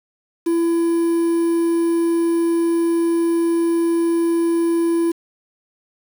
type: tone with quantisation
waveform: triangle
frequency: 335.9 Hz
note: E4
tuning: 33 cents sharp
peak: -13 dBFS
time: 0.46-5.12 s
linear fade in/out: 10 ms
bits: 6
effects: none